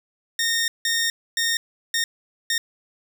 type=tone bursts at uneven times; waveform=15% pulse; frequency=1840 Hz; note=A#6; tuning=23 cents flat; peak=-14 dBFS; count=5; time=0.39-0.68 / 0.85-1.1 / 1.37-1.57 / 1.94-2.04 / 2.5-2.58 s; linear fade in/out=2 ms; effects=none